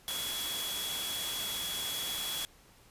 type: tone in noise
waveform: sine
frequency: 3360 Hz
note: G#7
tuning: 19 cents sharp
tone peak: -36 dBFS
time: 0.08-2.45 s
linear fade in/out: 0 ms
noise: white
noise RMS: -37 dBFS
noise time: 0.08-2.45 s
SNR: -2 dB
effects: pink hiss -60 dBFS RMS until 2.9 s + resampled to 32000 Hz